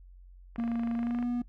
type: click train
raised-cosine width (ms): 0.5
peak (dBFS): -28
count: 18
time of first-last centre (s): 0.56-1.227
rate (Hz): 25.5
type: tone with pitch glide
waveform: triangle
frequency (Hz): 233.1 to 242.4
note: A#3 to B3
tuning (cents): 0 to -32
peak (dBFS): -26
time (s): 0.58-1.42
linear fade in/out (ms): 5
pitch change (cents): +68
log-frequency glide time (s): 0.95-1.24
effects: noise-tail reverb RT60 0.1 s tail -20 dB re dry + added 45 Hz sine -49 dBFS peak until 1.48 s